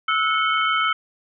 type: tone cluster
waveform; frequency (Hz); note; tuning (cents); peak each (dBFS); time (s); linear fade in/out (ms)
sine; 1304 / 1451 / 2200 / 3074; E6 / F#6 / C#7 / G7; -19 / -34 / -14 / -35; -20 / -26 / -25 / -26; 0.08-0.93; 5
effects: none